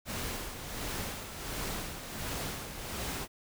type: noise with tremolo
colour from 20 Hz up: pink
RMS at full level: -36 dBFS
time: 0.05-3.28 s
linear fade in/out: 50 ms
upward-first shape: sine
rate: 1.4 Hz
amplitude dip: 55%
effects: none